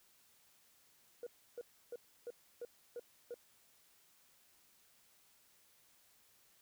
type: tone bursts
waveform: sine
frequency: 480.4 Hz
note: B4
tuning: 48 cents flat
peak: -40 dBFS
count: 7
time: 1.23-3.342 s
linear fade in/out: 2 ms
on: 36 ms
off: 310 ms
effects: tanh soft clip ceiling -40 dBFS + white hiss -69 dBFS RMS until 6.61 s